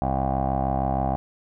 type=tone with low-pass filter; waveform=15% pulse; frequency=66.4 Hz; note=C2; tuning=26 cents sharp; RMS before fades=-24 dBFS; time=0.02-1.16 s; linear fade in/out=0 ms; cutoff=790 Hz; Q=9.4; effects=none